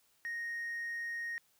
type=tone; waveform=triangle; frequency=1864.7 Hz; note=A#6; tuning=in tune; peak=-34 dBFS; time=0.25-1.38 s; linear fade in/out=0 ms; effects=tanh soft clip ceiling -31 dBFS + white hiss -71 dBFS RMS until 1.59 s